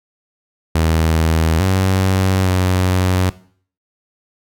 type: tone with pitch steps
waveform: sawtooth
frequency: 80.7 / 94.7 / 92.2 Hz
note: E2 / F#2 / F#2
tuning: -36 / +41 / -6 cents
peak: -9 dBFS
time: 0.75-3.3 s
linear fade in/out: 5 ms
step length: 850 ms
effects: noise-tail reverb RT60 0.5 s tail -18 dB re dry

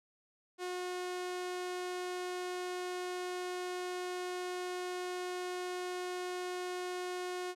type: tone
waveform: sawtooth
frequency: 361.6 Hz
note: F#4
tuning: 40 cents flat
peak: -33 dBFS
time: 0.58-7.55 s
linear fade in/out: 50 ms
effects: low-pass 10000 Hz 12 dB/octave

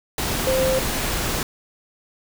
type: tone in noise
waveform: sine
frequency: 523.3 Hz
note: C5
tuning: in tune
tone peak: -18 dBFS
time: 0.47-0.79 s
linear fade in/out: 2 ms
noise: pink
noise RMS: -24 dBFS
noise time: 0.18-1.43 s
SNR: +3 dB
effects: none

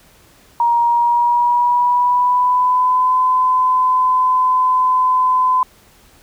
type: tone with pitch glide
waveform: sine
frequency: 943 to 1016.5 Hz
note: A#5 to B5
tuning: +20 to +50 cents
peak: -11 dBFS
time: 0.6-5.63 s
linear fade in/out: 2 ms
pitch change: +130 cents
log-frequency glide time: 0.83-3.15 s
effects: pink hiss -49 dBFS RMS until 6.22 s

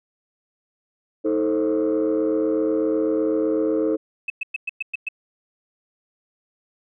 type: chord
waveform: sine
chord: A diminished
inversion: second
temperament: just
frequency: 316.8 / 440 / 528 Hz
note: Eb4 / A4 / C5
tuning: +31 / 0 / +16 cents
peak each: -20 / -21 / -24 dBFS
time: 1.24-3.97 s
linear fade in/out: 20 ms
type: tone bursts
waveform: sine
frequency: 2600 Hz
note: E7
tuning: 24 cents flat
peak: -22 dBFS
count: 7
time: 4.28-5.087 s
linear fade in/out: 5 ms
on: 21 ms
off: 110 ms
effects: tanh soft clip ceiling -14 dBFS

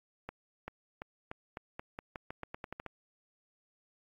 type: accelerating click train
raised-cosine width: 0.5 ms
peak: -25 dBFS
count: 15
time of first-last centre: 0.29-2.863 s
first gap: 390 ms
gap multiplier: 0.87
effects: AAC 48 kbps

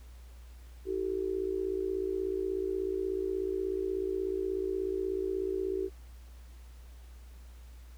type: tone with amplitude modulation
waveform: sine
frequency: 380.7 Hz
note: F#4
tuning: 49 cents sharp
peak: -26 dBFS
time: 0.85-5.9 s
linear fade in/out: 50 ms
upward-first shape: sine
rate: 56.5 Hz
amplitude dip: 85%
effects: added 60 Hz sine -47 dBFS peak until 7.97 s + pink hiss -62 dBFS RMS until 7.97 s

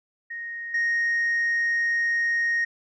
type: tone with level steps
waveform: sine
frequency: 1864.7 Hz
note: A#6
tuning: in tune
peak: -31 / -19 dBFS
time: 0.3-2.65 s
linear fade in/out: 10 ms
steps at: 0.74 s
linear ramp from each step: 5 ms
effects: tanh soft clip ceiling -19 dBFS

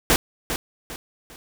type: noise with echo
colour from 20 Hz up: pink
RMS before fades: -17 dBFS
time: 0.1-0.16 s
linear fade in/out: 0 ms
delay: 400 ms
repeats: 3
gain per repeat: -9 dB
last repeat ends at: 1.36 s
effects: none

